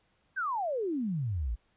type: exponential sweep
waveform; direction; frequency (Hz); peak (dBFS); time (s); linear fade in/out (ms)
sine; down; 1623 to 50.5; -29; 0.36-1.56; 20
effects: pink hiss -71 dBFS RMS until 1.76 s + resampled to 8000 Hz